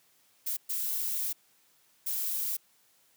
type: noise bursts at uneven times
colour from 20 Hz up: violet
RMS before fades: -32 dBFS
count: 3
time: 0.46-0.57 / 0.69-1.33 / 2.06-2.57 s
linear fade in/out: 10 ms
effects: white hiss -66 dBFS RMS until 3.16 s + high-pass 100 Hz 12 dB/octave